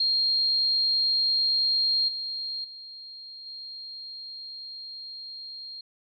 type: tone with level steps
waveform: sine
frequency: 4223 Hz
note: C8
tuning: 15 cents sharp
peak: -21 / -30 / -40 / -37 dBFS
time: 0-5.81 s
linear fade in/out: 5 ms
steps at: 2.08 / 2.64 / 3.46 s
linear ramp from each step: 5 ms
effects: none